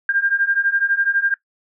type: beating tone pair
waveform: sine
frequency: 1594 / 1606 Hz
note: G6 / G6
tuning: +28 / +41 cents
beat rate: 12 Hz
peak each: -20 / -18 dBFS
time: 0.09-1.34 s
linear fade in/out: 2 ms
effects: noise-tail reverb RT60 0.1 s tail -20 dB re dry